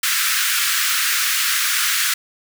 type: high-pass noise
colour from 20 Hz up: pink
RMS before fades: -19 dBFS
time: 0.03-2.14 s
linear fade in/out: 5 ms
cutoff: 1300 Hz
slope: 48 dB/octave
effects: none